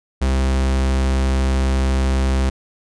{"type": "tone", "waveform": "45% pulse", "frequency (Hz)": 66, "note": "C2", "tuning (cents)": 16, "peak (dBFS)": -15, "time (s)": [0.21, 2.5], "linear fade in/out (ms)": 10, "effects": ["resampled to 22050 Hz"]}